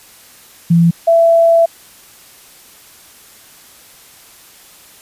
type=tone pair in turn; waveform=sine; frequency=168.8 / 667.4 Hz; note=E3 / E5; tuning=+41 / +21 cents; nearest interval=2 octaves; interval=2380 cents; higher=second; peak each=-6 dBFS; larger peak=neither; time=0.7-0.91 / 1.07-1.66 s; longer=second; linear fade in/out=10 ms; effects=white hiss -42 dBFS RMS until 5.01 s + resampled to 32000 Hz